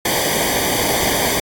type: noise with comb filter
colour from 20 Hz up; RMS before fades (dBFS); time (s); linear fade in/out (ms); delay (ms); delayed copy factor
pink; -18; 0.05-1.4; 5; 0.74; -0.85
effects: AAC 64 kbps